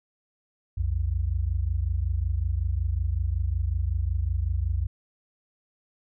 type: tone pair together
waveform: sine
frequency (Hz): 61.3 / 86.69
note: B1 / F2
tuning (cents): -12 / -12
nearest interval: tritone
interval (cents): 600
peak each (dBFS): -26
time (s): 0.77-4.87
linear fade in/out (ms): 10
effects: none